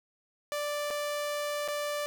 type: tone with dropouts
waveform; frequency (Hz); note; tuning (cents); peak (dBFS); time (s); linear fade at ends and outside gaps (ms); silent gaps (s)
sawtooth; 587.3; D5; 0; -27; 0.52-2.06; 0; 0.904-0.908 / 1.678-1.684
effects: none